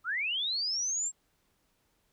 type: linear sweep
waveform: sine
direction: up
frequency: 1234 to 7600 Hz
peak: -29 dBFS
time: 0.04-1.12 s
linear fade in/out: 50 ms
effects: pink hiss -73 dBFS RMS until 2.12 s